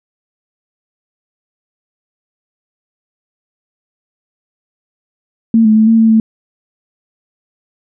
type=tone with pitch steps; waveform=sine; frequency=226.4 / 216.6 / 218.8 / 226 / 223.9 / 221.5 Hz; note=A3 / A3 / A3 / A3 / A3 / A3; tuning=+50 / -27 / -9 / +47 / +30 / +12 cents; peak=-5 dBFS; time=5.54-6.2 s; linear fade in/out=2 ms; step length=110 ms; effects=none